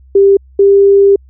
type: tone pair in turn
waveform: sine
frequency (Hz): 395.1 / 397.3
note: G4 / G4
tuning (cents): +14 / +23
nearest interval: unison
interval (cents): 9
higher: second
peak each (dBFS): -3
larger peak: neither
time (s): 0.15-0.37 / 0.59-1.16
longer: second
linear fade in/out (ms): 5
effects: added 65 Hz sine -38 dBFS peak until 1.29 s